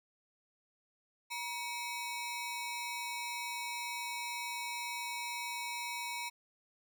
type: ring-modulated tone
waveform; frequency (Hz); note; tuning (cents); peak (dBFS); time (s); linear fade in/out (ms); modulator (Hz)
sawtooth; 1600; G6; +35; -31; 1.3-6.3; 20; 649
effects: none